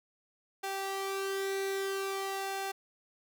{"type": "tone with flanger", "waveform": "sawtooth", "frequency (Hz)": 389.6, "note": "G4", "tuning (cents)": -11, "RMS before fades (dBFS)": -35, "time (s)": [0.63, 2.72], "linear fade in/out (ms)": 10, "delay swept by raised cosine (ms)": [1.4, 2.07], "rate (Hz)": 0.51, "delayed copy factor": 0.55, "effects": []}